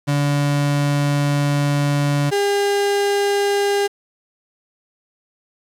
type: tone pair in turn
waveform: 35% pulse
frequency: 144 / 403.3 Hz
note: D3 / G4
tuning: -34 / +49 cents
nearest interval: octave + tritone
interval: 1783 cents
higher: second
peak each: -14 dBFS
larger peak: neither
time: 0.07-2.31 / 2.31-3.88 s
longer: first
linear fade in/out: 20 ms
effects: low-pass 11000 Hz 12 dB/octave + 7-bit